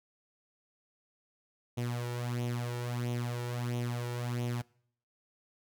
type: tone with flanger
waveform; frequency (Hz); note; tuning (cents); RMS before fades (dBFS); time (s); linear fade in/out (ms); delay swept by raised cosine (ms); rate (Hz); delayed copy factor
sawtooth; 121; B2; -35; -35; 1.77-4.62; 10; 0.31 to 2.21; 1.5; +0.65
effects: noise-tail reverb RT60 0.6 s tail -23 dB re dry